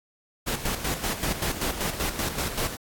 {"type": "noise with tremolo", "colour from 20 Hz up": "pink", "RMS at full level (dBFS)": -27, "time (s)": [0.46, 2.77], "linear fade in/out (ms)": 20, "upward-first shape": "square", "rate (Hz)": 5.2, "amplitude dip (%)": 60, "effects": ["AAC 64 kbps"]}